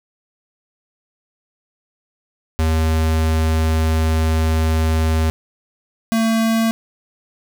square tone pair in turn, 79.8 / 225.2 Hz, D#2 / A3, +44 / +40 cents, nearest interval octave + tritone, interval 1796 cents, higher second, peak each -15 dBFS, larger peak neither, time 2.59-5.3 / 6.12-6.71 s, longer first, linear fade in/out 0 ms, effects none

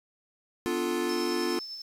square chord, B half-diminished seventh, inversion none, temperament equal with one note detuned, 249.8 / 293.7 / 349.2 / 440 Hz, B3 / D4 / F4 / A4, +20 / 0 / 0 / 0 cents, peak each -35 / -36 / -30 / -36 dBFS, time 0.66-1.59 s, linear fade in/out 0 ms
sine tone with tremolo, 5274 Hz, E8, in tune, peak -35 dBFS, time 1.09-1.82 s, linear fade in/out 5 ms, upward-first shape triangle, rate 9.8 Hz, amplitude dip 45%
effects resampled to 32000 Hz + 9-bit

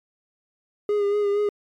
triangle tone with vibrato, 409.6 Hz, G#4, 24 cents flat, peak -17 dBFS, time 0.89-1.49 s, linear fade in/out 2 ms, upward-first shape sine, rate 4.3 Hz, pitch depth 31 cents each way, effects MP3 96 kbps

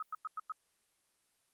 sine tone bursts, 1272 Hz, D#6, 38 cents sharp, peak -36 dBFS, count 5, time 0-0.521 s, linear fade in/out 2 ms, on 25 ms, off 99 ms, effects white hiss -75 dBFS RMS until 1.53 s + Opus 24 kbps

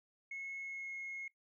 sine tone with pitch glide, 2181 to 2163 Hz, C#7 to C#7, -29 to -43 cents, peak -40 dBFS, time 0.31-1.28 s, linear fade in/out 5 ms, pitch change -14 cents, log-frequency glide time 0.59-0.93 s, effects noise-tail reverb RT60 0.1 s tail -19 dB re dry + tanh soft clip ceiling -38 dBFS

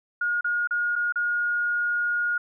sine tone with dropouts, 1433 Hz, F6, 44 cents sharp, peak -22 dBFS, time 0.21-2.38 s, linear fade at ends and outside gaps 5 ms, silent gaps 0.41-0.444 / 0.674-0.708 / 0.956-0.96 / 1.124-1.157 s, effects none

